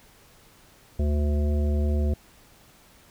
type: harmonic tone with a mistuned harmonic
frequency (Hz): 73.42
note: D2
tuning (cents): 0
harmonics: 1 / 3 / 5 / 7 / 9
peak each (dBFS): -21 / -31 / -35 / -38 / -40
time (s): 0.99-2.14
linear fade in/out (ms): 5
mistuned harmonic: 1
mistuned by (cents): +21
effects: pink hiss -55 dBFS RMS until 3.1 s